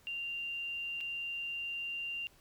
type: tone with dropouts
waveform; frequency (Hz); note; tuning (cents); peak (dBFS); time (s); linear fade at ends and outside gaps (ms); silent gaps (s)
sine; 2781; F7; -8; -36; 0.07-2.27; 0; 1.006-1.01
effects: pink hiss -64 dBFS RMS until 2.4 s